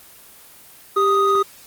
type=tone pair together; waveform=triangle; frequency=394.6 / 1246.3 Hz; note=G4 / D#6; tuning=+11 / +2 cents; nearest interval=octave + minor sixth; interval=1991 cents; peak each=-16 / -14 dBFS; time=0.96-1.43 s; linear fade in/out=10 ms; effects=white hiss -45 dBFS RMS until 1.66 s + Opus 24 kbps